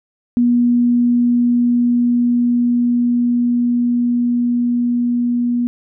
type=tone with level ramp; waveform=sine; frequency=241.3 Hz; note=B3; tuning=40 cents flat; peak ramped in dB=-10 to -14 dBFS; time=0.37-5.67 s; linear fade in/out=0 ms; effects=none